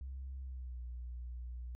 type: tone with pitch glide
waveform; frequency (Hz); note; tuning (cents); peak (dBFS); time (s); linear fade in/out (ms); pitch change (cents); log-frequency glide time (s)
sine; 66.2 to 60.71; C2 to B1; +21 to -29; -40; 0.01-1.75; 0; -150; 0.4-0.81
effects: tanh soft clip ceiling -38 dBFS